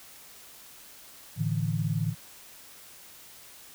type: chord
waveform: sine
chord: A suspended fourth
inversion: none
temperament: equal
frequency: 110 / 146.83 / 164.81 Hz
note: A2 / D3 / E3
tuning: 0 / 0 / 0 cents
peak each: -30 dBFS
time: 1.36-2.15 s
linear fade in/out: 50 ms
effects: white hiss -50 dBFS RMS until 3.74 s